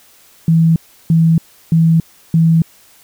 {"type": "tone bursts", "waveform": "sine", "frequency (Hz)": 163.7, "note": "E3", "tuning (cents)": -12, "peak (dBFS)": -7, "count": 4, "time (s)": [0.48, 2.62], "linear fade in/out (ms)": 2, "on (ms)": 280, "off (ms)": 340, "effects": ["white hiss -47 dBFS RMS until 3.03 s"]}